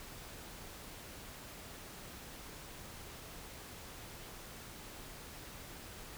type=silence; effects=pink hiss -50 dBFS RMS until 6.17 s